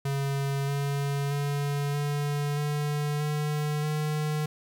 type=tone with pitch steps; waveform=square; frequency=138.8 / 140.9 / 143.03 / 145.2 / 147.39 / 149.62 / 151.89 Hz; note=C#3 / C#3 / D3 / D3 / D3 / D3 / D#3; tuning=+3 / +29 / -45 / -19 / +7 / +33 / -41 cents; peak=-27 dBFS; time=0.05-4.46 s; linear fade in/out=5 ms; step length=630 ms; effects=11-bit